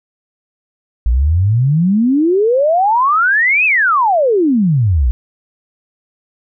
sine exponential two-way sweep, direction up then down, 55 to 2637 to 55 Hz, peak -9 dBFS, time 1.06-5.11 s, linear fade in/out 0 ms, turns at 3.65 s, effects none

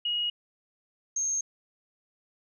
sine tone pair in turn, 2890 / 6424 Hz, F#7 / G8, -41 / +41 cents, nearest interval octave + major second, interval 1382 cents, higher second, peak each -26 dBFS, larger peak neither, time 0.05-0.3 / 1.16-1.41 s, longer neither, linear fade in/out 5 ms, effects none

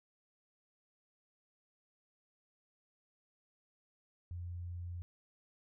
sine tone, 87.5 Hz, F2, 4 cents sharp, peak -40 dBFS, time 4.31-5.02 s, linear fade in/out 0 ms, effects none

